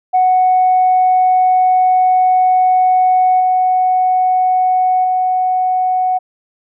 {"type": "tone with level steps", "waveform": "sine", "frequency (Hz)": 740, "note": "F#5", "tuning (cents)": 0, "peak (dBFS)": [-7, -9, -11], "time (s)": [0.13, 6.19], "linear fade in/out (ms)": 20, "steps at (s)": [3.4, 5.04], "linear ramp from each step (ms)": 5, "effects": ["tanh soft clip ceiling -4 dBFS"]}